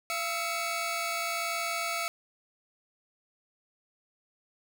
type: tone cluster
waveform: sawtooth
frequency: 681 / 1301 / 2235 Hz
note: F5 / E6 / C#7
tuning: -44 / -23 / +14 cents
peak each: -31 dBFS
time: 0.1-2.08 s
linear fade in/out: 0 ms
effects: none